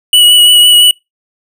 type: tone with vibrato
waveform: square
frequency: 2935 Hz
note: F#7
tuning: 15 cents flat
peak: -3 dBFS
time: 0.13-0.91 s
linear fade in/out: 2 ms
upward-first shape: triangle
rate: 5.9 Hz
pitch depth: 23 cents each way
effects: noise-tail reverb RT60 0.2 s tail -26 dB re dry